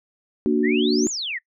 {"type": "chord", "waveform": "sine", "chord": "Bb augmented", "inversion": "none", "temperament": "equal", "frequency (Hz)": [233.1, 293.7, 370], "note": ["Bb3", "D4", "F#4"], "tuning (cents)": [0, 0, 0], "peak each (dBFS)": -21, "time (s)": [0.46, 1.07], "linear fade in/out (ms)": 0}
{"type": "exponential two-way sweep", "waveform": "sine", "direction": "up then down", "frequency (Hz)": [1761, 7360, 1761], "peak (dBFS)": -25, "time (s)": [0.63, 1.39], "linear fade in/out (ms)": 20, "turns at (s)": 1.09}
{"effects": ["noise-tail reverb RT60 0.1 s tail -23 dB re dry"]}